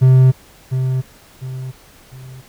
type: tone with echo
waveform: triangle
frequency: 129.8 Hz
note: C3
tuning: 13 cents flat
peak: -4 dBFS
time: 0.01-0.32 s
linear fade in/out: 20 ms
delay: 700 ms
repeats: 3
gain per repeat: -9 dB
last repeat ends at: 2.42 s
effects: pink hiss -46 dBFS RMS until 2.48 s